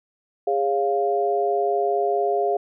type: chord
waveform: sine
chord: Db major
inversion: second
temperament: equal with one note detuned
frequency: 409.6 / 554.4 / 698.5 Hz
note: Ab4 / Db5 / F5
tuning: -24 / 0 / 0 cents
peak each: -22 / -28 / -22 dBFS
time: 0.47-2.57 s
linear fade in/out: 5 ms
effects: none